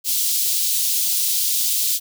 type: high-pass noise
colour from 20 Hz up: white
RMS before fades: -20 dBFS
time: 0.04-2 s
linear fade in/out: 50 ms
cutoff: 3400 Hz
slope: 24 dB/octave
effects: none